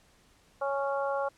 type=harmonic tone; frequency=277.2 Hz; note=C#4; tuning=in tune; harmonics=2 / 3 / 4 / 5; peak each=-30 / -34 / -36 / -38 dBFS; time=0.61-1.29 s; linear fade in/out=10 ms; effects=pink hiss -63 dBFS RMS until 1.37 s + low-pass 10000 Hz 12 dB/octave

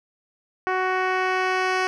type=tone with low-pass filter sweep; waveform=10% pulse; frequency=372.2 Hz; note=F#4; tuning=10 cents sharp; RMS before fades=-23 dBFS; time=0.67-1.87 s; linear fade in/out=0 ms; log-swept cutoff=1700 to 4700 Hz; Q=0.84; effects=none

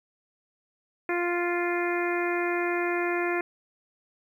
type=harmonic tone; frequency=349.2 Hz; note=F4; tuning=in tune; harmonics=1 / 2 / 3 / 4 / 5 / 6 / 7; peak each=-27 / -33 / -36 / -36 / -34 / -35 / -37 dBFS; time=1.09-3.41 s; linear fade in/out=2 ms; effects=10-bit

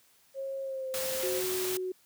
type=tone with pitch glide; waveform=sine; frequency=541 to 522.9 Hz; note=C#5 to C5; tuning=-42 to -1 cents; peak=-33 dBFS; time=0.34-1.43 s; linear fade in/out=50 ms; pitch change=-59 cents; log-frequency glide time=0.62-0.88 s
type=noise; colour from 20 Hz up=white; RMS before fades=-35 dBFS; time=0.94-1.77 s; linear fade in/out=0 ms
type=tone; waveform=sine; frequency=370 Hz; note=F#4; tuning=in tune; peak=-31 dBFS; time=1.23-1.92 s; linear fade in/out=5 ms
effects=white hiss -64 dBFS RMS until 2.05 s + high-pass 60 Hz 12 dB/octave

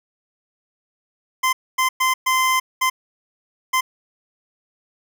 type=tone bursts at uneven times; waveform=25% pulse; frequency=1036 Hz; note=C6; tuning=17 cents flat; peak=-12 dBFS; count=6; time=1.43-1.53 / 1.78-1.89 / 2-2.14 / 2.26-2.6 / 2.81-2.9 / 3.73-3.81 s; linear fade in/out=10 ms; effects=none

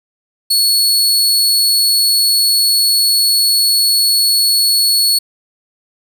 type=tone; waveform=sawtooth; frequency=4390 Hz; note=C#8; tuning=18 cents flat; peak=-7 dBFS; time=0.5-5.19 s; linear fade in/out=10 ms; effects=none

